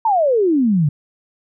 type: exponential sweep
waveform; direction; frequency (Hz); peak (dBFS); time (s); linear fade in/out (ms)
sine; down; 932.3 to 138.59; -12; 0.05-0.89; 5
effects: none